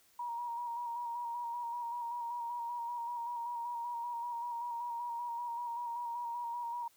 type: tone with vibrato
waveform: sine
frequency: 949 Hz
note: A#5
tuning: 31 cents sharp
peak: -36 dBFS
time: 0.19-6.88 s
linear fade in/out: 5 ms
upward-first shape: square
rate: 5.2 Hz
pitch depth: 26 cents each way
effects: white hiss -67 dBFS RMS until 6.96 s